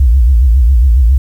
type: tone with vibrato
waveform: sine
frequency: 61.74 Hz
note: B1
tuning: in tune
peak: -3 dBFS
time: 0-1.18 s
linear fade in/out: 5 ms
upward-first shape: sine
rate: 7.3 Hz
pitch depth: 200 cents each way
effects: tanh soft clip ceiling 0 dBFS + 7-bit

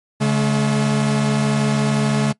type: tone pair together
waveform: 45% pulse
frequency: 141.25 / 214.7 Hz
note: C#3 / A3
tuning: +33 / -42 cents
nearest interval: perfect fifth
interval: 725 cents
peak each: -18 dBFS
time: 0.2-2.33 s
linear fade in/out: 20 ms
effects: noise-tail reverb RT60 0.1 s tail -21 dB re dry + MP3 48 kbps

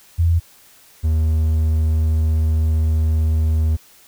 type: tone pair in turn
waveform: sine / triangle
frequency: 84.3 / 78.9 Hz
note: E2 / D#2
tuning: +39 / +25 cents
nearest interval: minor second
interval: 114 cents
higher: first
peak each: -12 dBFS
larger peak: neither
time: 0.18-0.4 / 1.03-3.77 s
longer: second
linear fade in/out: 20 ms
effects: white hiss -49 dBFS RMS until 4.07 s

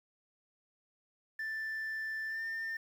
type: tone with pitch glide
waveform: sine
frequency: 1767 to 1803.1 Hz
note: A6 to A6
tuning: +7 to +42 cents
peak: -33 dBFS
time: 1.39-2.77 s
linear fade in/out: 5 ms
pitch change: +35 cents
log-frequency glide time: 2.28-2.42 s
effects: tanh soft clip ceiling -34 dBFS + 10-bit

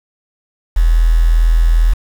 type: tone with quantisation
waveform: sine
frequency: 41.2 Hz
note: E1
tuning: in tune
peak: -7 dBFS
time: 0.76-1.94 s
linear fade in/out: 10 ms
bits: 5
effects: none

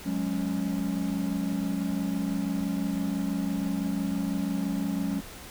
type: chord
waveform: triangle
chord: F# suspended second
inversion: none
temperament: equal with one note detuned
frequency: 181.71 / 207.7 / 277.2 Hz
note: F#3 / G#3 / C#4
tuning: -31 / 0 / 0 cents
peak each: -29 dBFS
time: 0.05-5.21 s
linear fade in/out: 20 ms
effects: pink hiss -44 dBFS RMS until 5.5 s

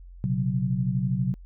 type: chord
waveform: sine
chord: B suspended second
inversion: none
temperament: equal with one note detuned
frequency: 123.47 / 135.82 / 185 Hz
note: B2 / C#3 / F#3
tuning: 0 / -35 / 0 cents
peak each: -27 dBFS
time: 0.24-1.34 s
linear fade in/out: 0 ms
effects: added 44 Hz sine -42 dBFS peak until 1.45 s

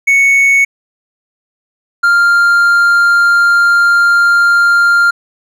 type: tone pair in turn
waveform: triangle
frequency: 2217 / 1396.6 Hz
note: C#7 / F6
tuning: 0 / 0 cents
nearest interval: minor sixth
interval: 800 cents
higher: first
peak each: -4 dBFS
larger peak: neither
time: 0.07-0.65 / 2.03-5.11 s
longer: second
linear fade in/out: 10 ms
effects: none

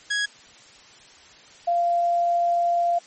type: tone pair in turn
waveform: sawtooth / sine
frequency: 1661.2 / 691.6 Hz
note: G#6 / F5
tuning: 0 / -17 cents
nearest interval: octave + minor third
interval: 1517 cents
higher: first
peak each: -18 dBFS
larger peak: neither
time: 0.1-0.26 / 1.67-2.99 s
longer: second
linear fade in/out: 10 ms
effects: white hiss -49 dBFS RMS until 3.06 s + MP3 32 kbps

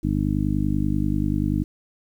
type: harmonic tone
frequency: 50.3 Hz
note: G1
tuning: 45 cents sharp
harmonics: 1 / 2 / 3 / 4 / 5 / 6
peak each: -27 / -27 / -27 / -27 / -27 / -27 dBFS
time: 0.03-1.64 s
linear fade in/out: 10 ms
effects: 9-bit

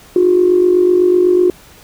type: tone with amplitude modulation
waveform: sine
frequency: 360 Hz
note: F#4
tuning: 47 cents flat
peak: -4 dBFS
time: 0.16-1.5 s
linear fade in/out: 2 ms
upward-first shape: sine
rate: 48 Hz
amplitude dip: 65%
effects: tanh soft clip ceiling 0 dBFS + pink hiss -42 dBFS RMS until 1.83 s

